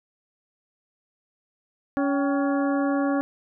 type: harmonic tone with a mistuned harmonic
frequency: 280.6 Hz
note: C#4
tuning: 21 cents sharp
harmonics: 1 / 2 / 3 / 4 / 5 / 6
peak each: -22 / -28 / -32 / -34 / -36 / -38 dBFS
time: 1.97-3.21 s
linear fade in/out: 0 ms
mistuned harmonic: 3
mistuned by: -120 cents
effects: none